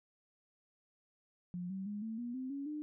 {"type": "tone with pitch steps", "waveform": "sine", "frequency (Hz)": [177.8, 191.67, 206.6, 222.7, 240.1, 258.8, 279, 300.8], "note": ["F3", "G3", "G#3", "A3", "B3", "C4", "C#4", "D4"], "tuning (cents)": [31, -39, -9, 21, -49, -19, 11, 42], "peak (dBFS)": -38, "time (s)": [1.54, 2.82], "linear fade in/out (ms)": 0, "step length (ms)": 160, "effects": []}